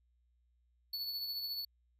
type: tone with tremolo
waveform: square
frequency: 4435 Hz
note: C#8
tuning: in tune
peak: -36 dBFS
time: 0.93-1.65 s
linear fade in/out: 5 ms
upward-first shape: triangle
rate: 14 Hz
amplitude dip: 45%
effects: added 60 Hz sine -70 dBFS peak until 1.99 s